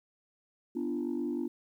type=chord; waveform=sine; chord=B diminished; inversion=none; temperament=equal with one note detuned; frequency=246.9 / 293.7 / 343.4 Hz; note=B3 / D4 / F4; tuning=0 / 0 / -29 cents; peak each=-34 dBFS; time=0.75-1.48 s; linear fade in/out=10 ms; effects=tanh soft clip ceiling -25 dBFS + 11-bit